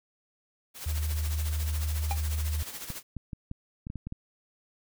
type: noise with tremolo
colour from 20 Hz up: white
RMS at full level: -38 dBFS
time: 0.74-3.03 s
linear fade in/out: 50 ms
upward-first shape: sine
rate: 14 Hz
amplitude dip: 60%
type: tone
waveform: sine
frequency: 76.7 Hz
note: D#2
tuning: 24 cents flat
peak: -27 dBFS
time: 0.86-2.63 s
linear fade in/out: 5 ms
type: tone with exponential decay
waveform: square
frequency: 802 Hz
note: G5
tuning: 39 cents sharp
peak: -27 dBFS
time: 2.11-2.19 s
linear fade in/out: 1 ms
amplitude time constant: 16 ms
type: clicks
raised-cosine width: 5 ms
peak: -24 dBFS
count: 9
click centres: 2.903 / 3.167 / 3.332 / 3.514 / 3.869 / 3.901 / 3.957 / 4.07 / 4.124 s
effects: none